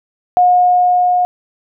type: tone with level ramp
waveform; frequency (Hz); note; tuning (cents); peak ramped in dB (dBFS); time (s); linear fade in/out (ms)
sine; 720; F#5; -47; -6 to -10; 0.37-1.25; 0
effects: none